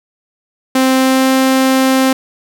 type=tone with pitch glide; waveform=sawtooth; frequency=261.6 to 263.4 Hz; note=C4 to C4; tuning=0 to +12 cents; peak=-5 dBFS; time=0.75-2.13 s; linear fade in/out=5 ms; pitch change=+12 cents; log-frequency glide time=0.95-1.3 s; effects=none